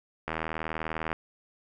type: click train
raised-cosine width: 0.5 ms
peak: -16 dBFS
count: 69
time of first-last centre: 0.28-1.129 s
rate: 80.1 Hz
effects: none